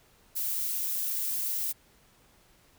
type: noise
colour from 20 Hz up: violet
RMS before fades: -31 dBFS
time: 0.35-1.73 s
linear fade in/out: 20 ms
effects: pink hiss -62 dBFS RMS until 2.78 s